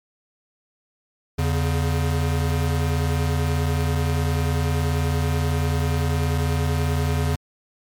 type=tone pair together; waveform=square; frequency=82.6 / 141.1 Hz; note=E2 / C#3; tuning=+4 / +31 cents; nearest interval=major sixth; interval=927 cents; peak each=-22 / -24 dBFS; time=1.38-7.36 s; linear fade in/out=10 ms; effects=MP3 96 kbps